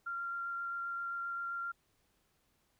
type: tone with vibrato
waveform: sine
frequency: 1383 Hz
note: F6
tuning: 17 cents flat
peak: -36 dBFS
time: 0.06-1.72 s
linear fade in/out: 10 ms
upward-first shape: sine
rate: 7.6 Hz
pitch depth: 8 cents each way
effects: pink hiss -75 dBFS RMS until 2.79 s